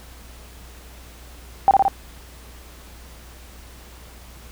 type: tone with echo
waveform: sine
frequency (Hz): 784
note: G5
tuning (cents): 0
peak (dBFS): -8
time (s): 1.68-1.71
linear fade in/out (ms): 0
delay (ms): 57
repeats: 3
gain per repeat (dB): -2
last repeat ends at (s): 1.881
effects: added 60 Hz sine -42 dBFS peak until 4.51 s + pink hiss -46 dBFS RMS until 4.51 s